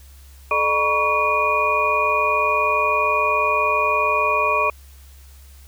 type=tone cluster; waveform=sine; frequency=433.8 / 602 / 963 / 1120 / 2447 Hz; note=A4 / D5 / B5 / C#6 / D#7; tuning=-25 / +43 / -44 / +18 / -29 cents; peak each=-27 / -24 / -25 / -20 / -21 dBFS; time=0.51-4.7 s; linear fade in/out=2 ms; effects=added 68 Hz sine -42 dBFS peak until 5.67 s + white hiss -52 dBFS RMS until 5.67 s